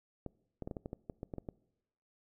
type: clicks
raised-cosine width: 2 ms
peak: -27 dBFS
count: 12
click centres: 0.263 / 0.623 / 0.675 / 0.712 / 0.768 / 0.859 / 0.931 / 1.098 / 1.231 / 1.338 / 1.383 / 1.488 s
effects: noise-tail reverb RT60 0.9 s tail -23 dB re dry